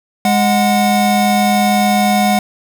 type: tone pair together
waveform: square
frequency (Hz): 206.2 / 734.8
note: G#3 / F#5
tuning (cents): -12 / -12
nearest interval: octave + minor seventh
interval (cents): 2200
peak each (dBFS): -14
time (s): 0.25-2.39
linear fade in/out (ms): 2
effects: none